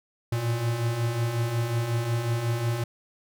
square beating tone pair, 112.9 / 118.4 Hz, A2 / A#2, +45 / +27 cents, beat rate 5.5 Hz, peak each -33 / -26 dBFS, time 0.32-2.84 s, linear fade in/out 5 ms, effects none

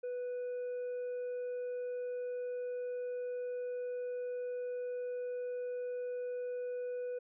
sine tone with hard clipping, 493.9 Hz, B4, in tune, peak -37 dBFS, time 0.03-7.19 s, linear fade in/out 10 ms, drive 2 dB, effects resampled to 8000 Hz

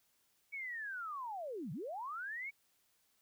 sine linear two-way sweep, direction down then up, 2275 to 130 to 2275 Hz, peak -40 dBFS, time 0.52-2.51 s, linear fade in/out 20 ms, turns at 1.72 s, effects white hiss -75 dBFS RMS until 3.21 s

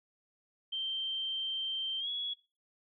sine tone with pitch glide, 3136 to 3361 Hz, G7 to G#7, 0 to +20 cents, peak -33 dBFS, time 0.72-2.34 s, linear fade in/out 10 ms, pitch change +120 cents, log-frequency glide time 1.99-2.08 s, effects noise-tail reverb RT60 0.3 s tail -18 dB re dry

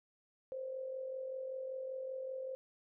sine tone with amplitude modulation, 523.3 Hz, C5, in tune, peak -37 dBFS, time 0.52-2.55 s, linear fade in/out 0 ms, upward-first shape sine, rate 45.2 Hz, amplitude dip 50%, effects none

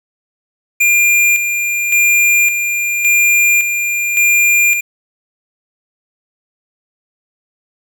square tone with tremolo, 2400 Hz, D7, 37 cents sharp, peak -9 dBFS, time 0.8-4.81 s, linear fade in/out 10 ms, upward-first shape square, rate 0.89 Hz, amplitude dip 50%, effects 7-bit

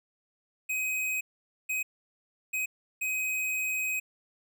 square tone bursts at uneven times, 2522 Hz, D#7, 23 cents sharp, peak -29 dBFS, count 4, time 0.69-1.21 / 1.69-1.83 / 2.53-2.66 / 3.01-4 s, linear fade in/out 10 ms, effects none

